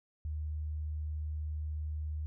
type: tone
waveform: sine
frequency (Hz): 76.4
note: D#2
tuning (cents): -31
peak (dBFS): -34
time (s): 0.25-2.26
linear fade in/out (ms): 0
effects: none